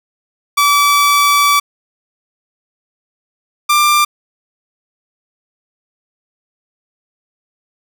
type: tone pair in turn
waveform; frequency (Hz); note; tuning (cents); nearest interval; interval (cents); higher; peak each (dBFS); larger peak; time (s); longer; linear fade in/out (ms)
sawtooth; 1153 / 1187.5; D6 / D6; -32 / +19; minor second; 51; second; -5; neither; 0.57-1.6 / 3.69-4.05; first; 10
effects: none